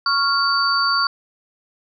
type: tone cluster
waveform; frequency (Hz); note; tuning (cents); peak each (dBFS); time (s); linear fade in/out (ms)
sine; 1110 / 1391 / 4582; C#6 / F6 / D8; +2 / -7 / -44; -20; 0.06-1.07; 2
effects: none